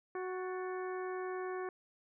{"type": "harmonic tone with a mistuned harmonic", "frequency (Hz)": 370, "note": "F#4", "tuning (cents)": 0, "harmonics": [1, 2, 3, 4, 5, 6], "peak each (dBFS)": [-38, -46, -46, -51, -51, -57], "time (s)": [0.15, 1.69], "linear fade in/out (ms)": 2, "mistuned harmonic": 5, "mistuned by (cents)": -79, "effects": []}